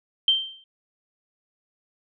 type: tone with exponential decay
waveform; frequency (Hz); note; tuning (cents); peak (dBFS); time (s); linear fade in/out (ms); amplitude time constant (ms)
sine; 3136; G7; 0; -13; 0.28-0.64; 2; 77
effects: none